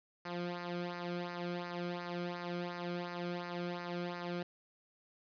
sawtooth tone with flanger, 175.3 Hz, F3, 7 cents sharp, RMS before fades -40 dBFS, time 0.25-4.43 s, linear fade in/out 5 ms, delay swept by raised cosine 0.29 to 1.11 ms, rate 2.8 Hz, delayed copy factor -0.75, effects resampled to 11025 Hz + 10-bit

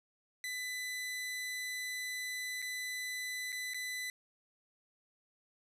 sawtooth tone with dropouts, 2000 Hz, B6, 21 cents sharp, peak -34 dBFS, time 0.44-4.1 s, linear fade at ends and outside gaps 1 ms, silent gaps 2.619-2.624 / 3.521-3.526 / 3.736-3.744 s, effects resampled to 32000 Hz + 11-bit

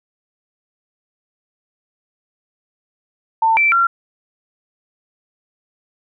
sine tone with pitch steps, 896 / 2335 / 1372 Hz, A5 / D7 / F6, +31 / -11 / -31 cents, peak -11 dBFS, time 3.42-3.87 s, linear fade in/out 5 ms, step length 150 ms, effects none

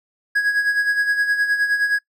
triangle tone with tremolo, 1659 Hz, G#6, 2 cents flat, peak -12 dBFS, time 0.35-1.99 s, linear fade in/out 10 ms, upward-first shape sine, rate 9.6 Hz, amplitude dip 60%, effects noise-tail reverb RT60 0.1 s tail -22 dB re dry

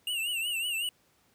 square tone with vibrato, 2800 Hz, F7, 4 cents sharp, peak -30 dBFS, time 0.07-0.89 s, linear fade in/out 2 ms, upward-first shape triangle, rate 5.4 Hz, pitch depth 120 cents each way, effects pink hiss -67 dBFS RMS until 1.34 s + high-pass 80 Hz 12 dB/octave

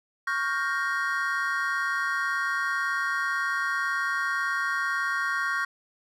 triangle chord, G half-diminished seventh, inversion second, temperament equal with one note detuned, 1108.7 / 1409.9 / 1568 / 1864.7 Hz, Db6 / F6 / G6 / Bb6, 0 / +16 / 0 / 0 cents, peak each -29 dBFS, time 0.27-5.65 s, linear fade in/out 5 ms, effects none

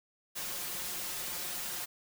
white noise with comb filter, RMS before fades -38 dBFS, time 0.35-1.86 s, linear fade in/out 20 ms, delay 5.6 ms, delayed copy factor +0.9, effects none

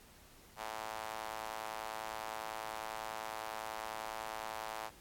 sawtooth tone with high-pass filter, 110 Hz, A2, in tune, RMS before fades -43 dBFS, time 0.56-4.91 s, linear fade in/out 50 ms, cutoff 810 Hz, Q 2.2, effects pink hiss -60 dBFS RMS until 5 s + AAC 64 kbps

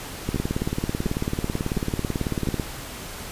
two click trains, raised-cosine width 3 ms, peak -12 / -11 dBFS, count 4 / 43, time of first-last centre 0.36-2.473 / 0.29-2.598 s, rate 1.42 / 18.2 Hz, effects pink hiss -36 dBFS RMS until 3.31 s + resampled to 32000 Hz

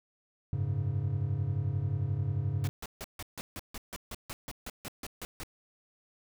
triangle chord, F# suspended second, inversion none, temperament equal, 92.5 / 103.83 / 138.59 Hz, F#2 / G#2 / C#3, 0 / 0 / 0 cents, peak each -33 / -30 / -31 dBFS, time 0.53-2.69 s, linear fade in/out 0 ms
pink noise bursts, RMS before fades -40 dBFS, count 16, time 2.64-5.434 s, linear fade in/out 0 ms, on 34 ms, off 150 ms
effects none

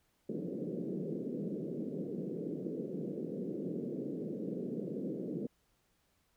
pink band-pass noise, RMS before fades -39 dBFS, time 0.29-5.47 s, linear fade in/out 5 ms, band 160 to 490 Hz, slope 48 dB/octave, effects pink hiss -75 dBFS RMS until 6.36 s

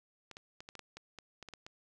clicks, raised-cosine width 0.2 ms, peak -30 dBFS, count 12, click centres 0.313 / 0.369 / 0.605 / 0.689 / 0.753 / 0.793 / 0.97 / 1.187 / 1.427 / 1.487 / 1.537 / 1.665 s, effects none

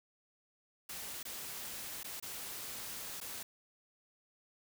white noise with dropouts, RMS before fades -44 dBFS, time 0.89-3.43 s, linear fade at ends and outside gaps 5 ms, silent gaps 1.23-1.251 / 2.032-2.043 / 2.2-2.225 / 3.203-3.212 s, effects none

